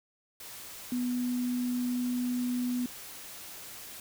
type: tone in noise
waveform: sine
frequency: 246.9 Hz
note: B3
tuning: in tune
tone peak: -28 dBFS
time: 0.92-2.86 s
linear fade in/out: 2 ms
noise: white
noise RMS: -45 dBFS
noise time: 0.4-4 s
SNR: +14 dB
effects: none